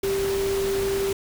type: tone in noise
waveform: sine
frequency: 392 Hz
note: G4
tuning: in tune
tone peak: -22 dBFS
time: 0.03-1.13 s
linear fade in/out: 5 ms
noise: pink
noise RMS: -32 dBFS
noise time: 0.03-1.13 s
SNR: +7 dB
effects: none